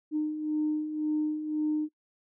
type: beating tone pair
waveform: sine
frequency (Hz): 303.7 / 305.6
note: D#4 / D#4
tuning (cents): -42 / -31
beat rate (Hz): 1.9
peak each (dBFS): -34 / -27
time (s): 0.11-1.89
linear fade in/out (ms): 50
effects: noise-tail reverb RT60 0.1 s tail -25 dB re dry + tanh soft clip ceiling -20 dBFS